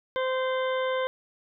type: harmonic tone with a mistuned harmonic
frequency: 518 Hz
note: C5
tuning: 17 cents flat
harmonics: 1 / 2 / 3 / 4 / 6 / 7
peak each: -26 / -32 / -36 / -38 / -42 / -43 dBFS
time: 0.16-1.07 s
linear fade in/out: 0 ms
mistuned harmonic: 7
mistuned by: -25 cents
effects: none